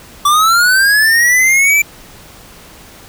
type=linear sweep; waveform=square; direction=up; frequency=1149 to 2349 Hz; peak=-8 dBFS; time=0.25-1.82 s; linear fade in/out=5 ms; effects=pink hiss -38 dBFS RMS until 3.08 s